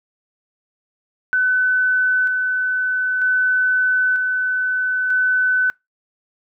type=tone with tremolo; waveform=sine; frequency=1507 Hz; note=F#6; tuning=31 cents sharp; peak=-14 dBFS; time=1.33-5.7 s; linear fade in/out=0 ms; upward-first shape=square; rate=0.53 Hz; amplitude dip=30%; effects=noise-tail reverb RT60 0.2 s tail -26 dB re dry